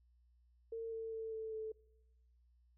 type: tone with pitch steps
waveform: sine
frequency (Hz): 454.3 / 450.1 / 446 / 441.9 / 437.8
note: A#4 / A4 / A4 / A4 / A4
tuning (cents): -45 / +39 / +23 / +7 / -9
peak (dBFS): -40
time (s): 0.72-1.72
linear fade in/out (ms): 5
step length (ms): 200
effects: noise-tail reverb RT60 0.9 s tail -23 dB re dry + added 60 Hz sine -67 dBFS peak until 2.77 s